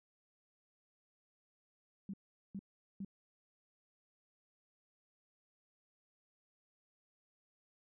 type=tone bursts; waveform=sine; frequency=196 Hz; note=G3; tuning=in tune; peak=-40 dBFS; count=3; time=2.09-3.048 s; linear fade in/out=2 ms; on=46 ms; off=410 ms; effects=none